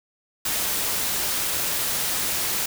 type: noise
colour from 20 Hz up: white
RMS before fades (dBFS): -25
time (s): 0.45-2.66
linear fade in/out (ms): 5
effects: none